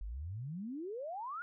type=exponential sweep; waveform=sine; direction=up; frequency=45.17 to 1469 Hz; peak=-39 dBFS; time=0.01-1.42 s; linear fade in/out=0 ms; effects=none